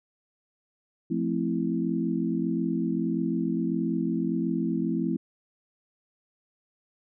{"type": "chord", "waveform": "sine", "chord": "F major seventh", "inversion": "none", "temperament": "equal", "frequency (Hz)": [174.61, 220, 261.6, 329.6], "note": ["F3", "A3", "C4", "E4"], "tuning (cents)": [0, 0, 0, 0], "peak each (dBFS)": -30, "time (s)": [1.1, 5.17], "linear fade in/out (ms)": 10, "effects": []}